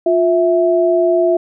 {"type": "tone pair together", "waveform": "sine", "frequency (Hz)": [353.6, 657.4], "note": ["F4", "E5"], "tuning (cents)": [22, -5], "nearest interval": "major seventh", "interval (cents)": 1073, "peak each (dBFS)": -13, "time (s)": [0.06, 1.37], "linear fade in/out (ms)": 5, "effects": []}